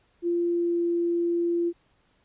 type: tone with pitch glide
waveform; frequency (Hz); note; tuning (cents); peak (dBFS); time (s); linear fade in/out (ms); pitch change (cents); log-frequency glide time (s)
sine; 344.9 to 342.9; F4 to F4; -22 to -32; -22; 0.22-1.73; 50; -10; 0.49-0.83
effects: pink hiss -66 dBFS RMS until 2.24 s + resampled to 8000 Hz